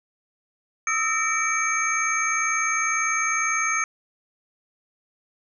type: tone cluster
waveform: sine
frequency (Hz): 1259 / 1319 / 1831 / 2301 / 6410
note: D#6 / E6 / A#6 / D7 / G8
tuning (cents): +20 / +1 / -32 / -36 / +38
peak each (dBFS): -29 / -28 / -30 / -25 / -27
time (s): 0.87-3.84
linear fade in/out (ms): 2
effects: none